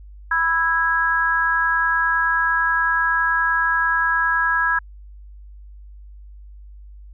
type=chord; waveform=sine; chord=E major; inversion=second; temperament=just; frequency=988.9 / 1318.5 / 1648.1 Hz; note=B5 / E6 / G#6; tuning=+2 / 0 / -14 cents; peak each=-23 / -23 / -18 dBFS; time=0.31-4.79 s; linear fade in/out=5 ms; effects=added 50 Hz sine -38 dBFS peak until 7.13 s